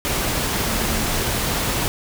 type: tone in noise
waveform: sine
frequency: 220.4 Hz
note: A3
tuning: 3 cents sharp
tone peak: -28 dBFS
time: 0.72-1.03 s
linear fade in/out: 0 ms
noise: pink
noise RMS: -22 dBFS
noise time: 0.05-1.88 s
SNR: -9 dB
effects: none